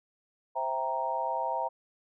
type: chord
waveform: sine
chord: C dominant seventh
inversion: none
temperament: equal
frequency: 523.3 / 659.3 / 784 / 932.3 Hz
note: C5 / E5 / G5 / Bb5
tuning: 0 / 0 / 0 / 0 cents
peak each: -37 / -35 / -35 / -31 dBFS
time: 0.55-1.69 s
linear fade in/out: 20 ms
effects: none